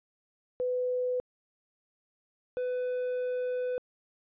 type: tone pair in turn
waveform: sine / triangle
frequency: 500 / 500 Hz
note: B4 / B4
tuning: +21 / +21 cents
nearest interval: unison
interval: 0 cents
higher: neither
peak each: -27 dBFS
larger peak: neither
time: 0.6-1.2 / 2.57-3.78 s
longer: second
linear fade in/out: 0 ms
effects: resampled to 8000 Hz